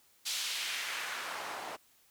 white noise with band-pass filter sweep, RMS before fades -38 dBFS, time 0.25-1.77 s, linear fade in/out 20 ms, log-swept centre 4400 to 660 Hz, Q 1.2, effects white hiss -66 dBFS RMS until 2.1 s

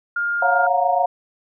sine tone, 1410 Hz, F6, 16 cents sharp, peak -19 dBFS, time 0.16-0.67 s, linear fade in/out 5 ms
sine chord, Gb major seventh, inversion second, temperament equal with one note detuned, 554.4 / 698.5 / 725.6 / 932.3 Hz, Db5 / F5 / Gb5 / Bb5, 0 / 0 / -34 / 0 cents, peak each -24 / -20 / -19 / -23 dBFS, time 0.42-1.06 s, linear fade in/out 5 ms
effects none

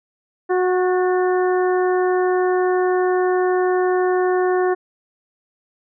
harmonic tone with a mistuned harmonic, 366.4 Hz, F#4, 17 cents flat, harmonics 1 / 2 / 3 / 4 / 5, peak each -16 / -23 / -28 / -31 / -31 dBFS, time 0.49-4.75 s, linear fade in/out 20 ms, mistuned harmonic 5, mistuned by -42 cents, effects none

